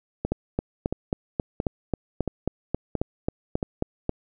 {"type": "two click trains", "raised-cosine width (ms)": 2, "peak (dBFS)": [-12, -10], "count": [6, 15], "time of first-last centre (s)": [[0.25, 3.628], [0.32, 4.094]], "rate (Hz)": [1.48, 3.71], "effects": []}